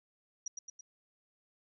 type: tone with echo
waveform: sine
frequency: 5770 Hz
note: F#8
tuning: 44 cents flat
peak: -35 dBFS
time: 0.46-0.48 s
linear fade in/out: 5 ms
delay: 110 ms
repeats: 3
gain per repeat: -4 dB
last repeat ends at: 0.81 s
effects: none